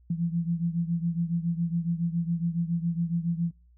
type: beating tone pair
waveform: sine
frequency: 167.3 / 174.5 Hz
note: E3 / F3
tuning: +26 / -1 cents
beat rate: 7.2 Hz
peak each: -27 / -30 dBFS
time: 0.1-3.51 s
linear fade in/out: 5 ms
effects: noise-tail reverb RT60 0.3 s tail -22 dB re dry + added 60 Hz sine -55 dBFS peak until 3.77 s